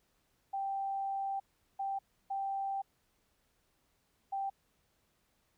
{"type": "tone bursts at uneven times", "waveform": "sine", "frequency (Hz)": 784, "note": "G5", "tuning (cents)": 0, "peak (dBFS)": -33, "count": 4, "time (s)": [[0.53, 1.4], [1.79, 1.99], [2.3, 2.82], [4.32, 4.5]], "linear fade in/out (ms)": 10, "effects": ["pink hiss -75 dBFS RMS until 5.57 s"]}